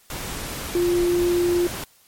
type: tone in noise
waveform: sine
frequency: 350 Hz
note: F4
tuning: 4 cents sharp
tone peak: -17 dBFS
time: 0.75-1.67 s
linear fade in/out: 2 ms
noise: pink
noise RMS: -31 dBFS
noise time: 0.1-1.84 s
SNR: +11 dB
effects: white hiss -56 dBFS RMS until 2.07 s + MP3 64 kbps